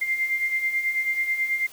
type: beating tone pair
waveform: sine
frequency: 2093 / 2102.2 Hz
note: C7 / C7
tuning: 0 / +8 cents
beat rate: 9.2 Hz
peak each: -30 / -23 dBFS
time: 0.01-1.67 s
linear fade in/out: 10 ms
effects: white hiss -47 dBFS RMS until 1.72 s

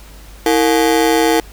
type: ring-modulated tone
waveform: 30% pulse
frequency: 392 Hz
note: G4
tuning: in tune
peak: -5 dBFS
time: 0.46-1.4 s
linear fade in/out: 2 ms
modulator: 66.4 Hz
effects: added 50 Hz sine -36 dBFS peak until 1.52 s + pink hiss -42 dBFS RMS until 1.52 s

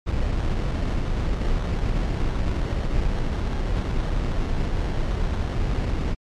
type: noise with sample-and-hold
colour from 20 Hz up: brown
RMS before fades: -23 dBFS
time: 0.06-6.15 s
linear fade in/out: 20 ms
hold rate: 2450 Hz
effects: low-pass 5000 Hz 12 dB/octave + MP3 64 kbps

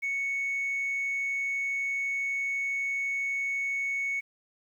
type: tone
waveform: sine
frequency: 2217 Hz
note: C#7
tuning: in tune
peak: -26 dBFS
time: 0.02-4.21 s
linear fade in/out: 20 ms
effects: tanh soft clip ceiling -25 dBFS + 10-bit

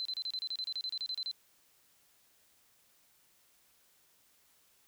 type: tone bursts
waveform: sine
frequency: 4063 Hz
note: B7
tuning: 48 cents sharp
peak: -34 dBFS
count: 16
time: 0-1.313 s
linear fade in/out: 0 ms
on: 53 ms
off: 31 ms
effects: white hiss -68 dBFS RMS until 4.87 s

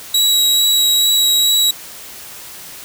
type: tone with vibrato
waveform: sawtooth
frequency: 3871 Hz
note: B7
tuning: 35 cents flat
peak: -8 dBFS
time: 0.14-1.71 s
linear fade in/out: 5 ms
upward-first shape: sine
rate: 2.3 Hz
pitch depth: 11 cents each way
effects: white hiss -34 dBFS RMS until 2.84 s

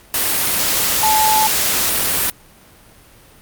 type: tone in noise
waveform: sine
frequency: 868 Hz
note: A5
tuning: 24 cents flat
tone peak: -13 dBFS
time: 1.03-1.47 s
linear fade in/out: 2 ms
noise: white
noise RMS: -17 dBFS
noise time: 0.14-2.3 s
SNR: +1 dB
effects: pink hiss -46 dBFS RMS until 3.41 s + Opus 48 kbps

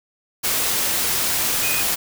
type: tone in noise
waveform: sine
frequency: 2489 Hz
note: D#7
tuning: in tune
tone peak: -25 dBFS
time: 1.62-1.83 s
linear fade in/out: 20 ms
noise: white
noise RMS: -21 dBFS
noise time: 0.43-1.96 s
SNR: -7 dB
effects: none

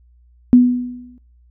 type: tone with exponential decay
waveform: sine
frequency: 246.9 Hz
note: B3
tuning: in tune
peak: -3 dBFS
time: 0.53-1.18 s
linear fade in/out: 0 ms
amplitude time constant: 140 ms
effects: noise-tail reverb RT60 0.4 s tail -22 dB re dry + added 60 Hz sine -48 dBFS peak until 1.5 s

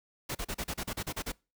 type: noise bursts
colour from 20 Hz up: pink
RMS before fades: -35 dBFS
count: 11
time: 0.29-1.321 s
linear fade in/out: 10 ms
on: 61 ms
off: 36 ms
effects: noise-tail reverb RT60 0.3 s tail -25 dB re dry

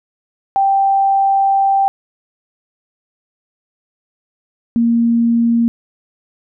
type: tone pair in turn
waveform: sine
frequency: 784 / 233.1 Hz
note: G5 / A#3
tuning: 0 / 0 cents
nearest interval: octave + major sixth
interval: 2100 cents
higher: first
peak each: -10 dBFS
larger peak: neither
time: 0.56-1.88 / 4.76-5.68 s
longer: first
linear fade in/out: 0 ms
effects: none

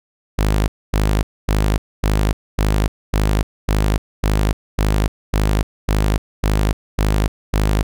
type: tone bursts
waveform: sawtooth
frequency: 51.9 Hz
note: G#1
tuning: in tune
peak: -10 dBFS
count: 14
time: 0.38-7.83 s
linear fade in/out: 10 ms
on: 300 ms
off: 250 ms
effects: none

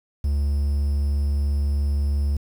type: tone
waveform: triangle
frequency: 71.4 Hz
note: D2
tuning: 48 cents flat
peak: -17 dBFS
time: 0.24-2.37 s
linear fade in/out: 5 ms
effects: 8-bit

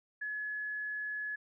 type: tone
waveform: sine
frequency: 1700 Hz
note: G#6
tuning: 40 cents sharp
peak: -35 dBFS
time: 0.21-1.36 s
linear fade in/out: 10 ms
effects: none

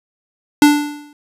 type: tone with exponential decay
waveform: square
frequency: 293.7 Hz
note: D4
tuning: in tune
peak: -4 dBFS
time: 0.62-1.13 s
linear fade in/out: 2 ms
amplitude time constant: 110 ms
effects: resampled to 32000 Hz

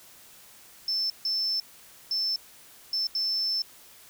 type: tone bursts at uneven times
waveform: sine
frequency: 5300 Hz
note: E8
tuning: 9 cents sharp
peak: -24 dBFS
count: 5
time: 0.88-1.1 / 1.25-1.6 / 2.11-2.36 / 2.93-3.07 / 3.15-3.62 s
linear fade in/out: 2 ms
effects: tanh soft clip ceiling -20 dBFS + white hiss -52 dBFS RMS until 4.09 s

